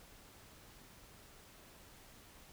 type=silence; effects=pink hiss -59 dBFS RMS until 2.52 s